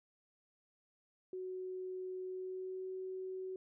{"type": "tone with pitch glide", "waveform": "sine", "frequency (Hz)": [370.9, 375], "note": ["F#4", "F#4"], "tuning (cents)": [4, 23], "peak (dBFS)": -40, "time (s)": [1.33, 3.56], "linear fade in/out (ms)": 2, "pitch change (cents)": 19, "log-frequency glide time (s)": [2.24, 2.88], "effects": []}